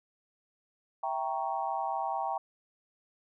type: chord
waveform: sine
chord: E diminished seventh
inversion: none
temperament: equal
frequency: 659.3 / 784 / 932.3 / 1108.7 Hz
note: E5 / G5 / Bb5 / Db6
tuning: 0 / 0 / 0 / 0 cents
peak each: -38 / -33 / -35 / -39 dBFS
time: 1.03-2.38 s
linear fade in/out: 5 ms
effects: none